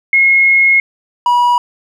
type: tone pair in turn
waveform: sine / triangle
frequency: 2162 / 969.8 Hz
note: C#7 / B5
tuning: -44 / -32 cents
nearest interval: octave + major second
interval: 1388 cents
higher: first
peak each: -6 dBFS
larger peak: neither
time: 0.13-0.8 / 1.26-1.58 s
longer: first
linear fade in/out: 2 ms
effects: none